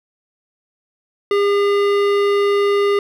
sine tone with hard clipping, 404.4 Hz, G#4, 46 cents flat, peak -15 dBFS, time 1.31-2.99 s, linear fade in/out 2 ms, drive 15 dB, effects none

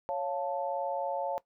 sine chord, Db augmented, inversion none, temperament equal, 554.4 / 698.5 / 880 Hz, Db5 / F5 / A5, 0 / 0 / 0 cents, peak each -33 / -36 / -35 dBFS, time 0.09-1.38 s, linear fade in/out 0 ms, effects noise-tail reverb RT60 0.1 s tail -18 dB re dry

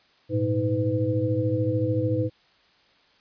sine tone cluster, 105.7 / 119.3 / 316.4 / 502 Hz, G#2 / A#2 / D#4 / B4, +31 / +41 / +29 / +28 cents, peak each -27 dBFS, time 0.29-2.3 s, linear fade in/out 50 ms, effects white hiss -60 dBFS RMS until 3.2 s + resampled to 11025 Hz

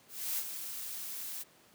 blue noise with ADSR envelope, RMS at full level -33 dBFS, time 0.08-1.44 s, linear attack 290 ms, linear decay 61 ms, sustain -8 dB, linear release 24 ms, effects pink hiss -62 dBFS RMS until 1.74 s + high-pass 150 Hz 12 dB/octave

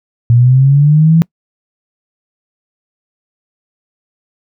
sine linear sweep, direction up, 116.54 to 166.7 Hz, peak -4 dBFS, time 0.3-1.22 s, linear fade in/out 0 ms, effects noise-tail reverb RT60 0.1 s tail -26 dB re dry

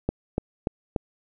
click train, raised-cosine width 2 ms, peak -10 dBFS, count 4, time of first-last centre 0.09-0.962 s, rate 3.44 Hz, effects none

